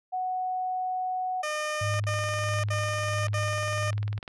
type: tone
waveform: sine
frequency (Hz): 740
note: F#5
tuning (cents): 0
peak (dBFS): -27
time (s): 0.12-1.43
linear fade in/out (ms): 20
type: tone bursts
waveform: 15% pulse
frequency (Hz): 607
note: D#5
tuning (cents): -43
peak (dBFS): -22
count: 4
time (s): 1.43-3.908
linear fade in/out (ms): 5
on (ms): 570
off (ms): 66
type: tone with tremolo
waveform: sine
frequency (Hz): 103.83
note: G#2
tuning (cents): 0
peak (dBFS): -26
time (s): 1.81-4.19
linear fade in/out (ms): 5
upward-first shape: sine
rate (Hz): 1.5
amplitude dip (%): 45
type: click train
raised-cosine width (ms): 0.3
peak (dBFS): -25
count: 48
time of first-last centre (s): 1.94-4.278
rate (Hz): 20.1
effects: resampled to 22050 Hz